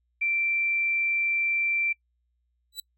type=tone; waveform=sine; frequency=2349 Hz; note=D7; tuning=in tune; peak=-23 dBFS; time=0.21-1.93 s; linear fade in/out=10 ms
type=tone with exponential growth; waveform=sawtooth; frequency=3951 Hz; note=B7; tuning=in tune; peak=-26 dBFS; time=2.72-2.8 s; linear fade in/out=5 ms; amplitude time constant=16 ms
effects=noise-tail reverb RT60 0.1 s tail -26 dB re dry + added 60 Hz sine -70 dBFS peak until 2.97 s